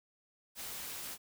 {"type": "noise", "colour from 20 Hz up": "white", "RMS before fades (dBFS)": -43, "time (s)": [0.55, 1.18], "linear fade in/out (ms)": 50, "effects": []}